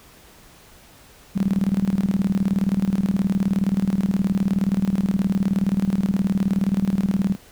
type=tone with tremolo; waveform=sine; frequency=194.2 Hz; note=G3; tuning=16 cents flat; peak=-15 dBFS; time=1.35-7.36 s; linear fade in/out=20 ms; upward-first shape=square; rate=19 Hz; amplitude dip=80%; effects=pink hiss -49 dBFS RMS until 7.51 s